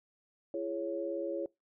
sine chord, C# minor, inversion first, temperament equal with one note detuned, 337.3 / 415.3 / 554.4 Hz, E4 / G#4 / C#5, +40 / 0 / 0 cents, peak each -37 / -40 / -36 dBFS, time 0.54-1.46 s, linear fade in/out 2 ms, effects noise-tail reverb RT60 0.2 s tail -23 dB re dry

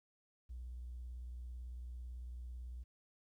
triangle tone with vibrato, 61 Hz, B1, 21 cents flat, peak -40 dBFS, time 0.49-2.84 s, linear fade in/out 20 ms, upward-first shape sine, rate 18 Hz, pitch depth 56 cents each way, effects tanh soft clip ceiling -42 dBFS + 13-bit

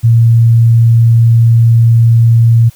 sine tone, 115.6 Hz, A#2, 14 cents flat, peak -3 dBFS, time 0.03-2.7 s, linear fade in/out 20 ms, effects white hiss -43 dBFS RMS until 2.75 s

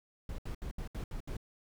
brown noise bursts, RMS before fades -39 dBFS, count 7, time 0.29-1.368 s, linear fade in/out 2 ms, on 94 ms, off 70 ms, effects none

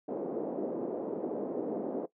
white band-pass noise, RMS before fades -35 dBFS, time 0.08-2.06 s, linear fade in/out 10 ms, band 240 to 510 Hz, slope 24 dB/octave, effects noise-tail reverb RT60 0.1 s tail -17 dB re dry

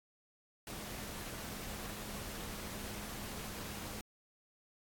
sine tone in noise, 207.7 Hz, G#3, in tune, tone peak -53 dBFS, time 0.67-4.01 s, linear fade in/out 2 ms, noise pink, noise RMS -45 dBFS, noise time 0.67-4.01 s, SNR -11 dB, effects AAC 64 kbps

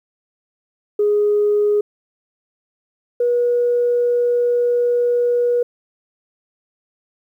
sine tone pair in turn, 415.3 / 483.2 Hz, G#4 / B4, 0 / -38 cents, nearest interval minor third, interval 262 cents, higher second, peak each -12 / -13 dBFS, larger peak first, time 0.99-1.81 / 3.2-5.63 s, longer second, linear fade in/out 5 ms, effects tanh soft clip ceiling -8 dBFS + 9-bit

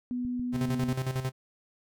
sine tone, 246.9 Hz, B3, in tune, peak -29 dBFS, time 0.11-0.93 s, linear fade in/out 0 ms
click train, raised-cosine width 5 ms, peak -30 dBFS, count 5, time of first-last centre 0.25-0.835 s, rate 6.84 Hz
45% pulse tone with tremolo, 130.5 Hz, C3, 4 cents flat, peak -27 dBFS, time 0.52-1.32 s, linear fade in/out 50 ms, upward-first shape square, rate 11 Hz, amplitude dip 65%
effects none

